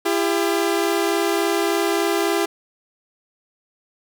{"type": "tone pair together", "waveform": "sawtooth", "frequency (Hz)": [337.2, 400.7], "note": ["E4", "G4"], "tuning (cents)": [39, 38], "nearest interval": "minor third", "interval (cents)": 299, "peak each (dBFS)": -17, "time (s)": [0.05, 2.46], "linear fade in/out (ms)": 10, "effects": []}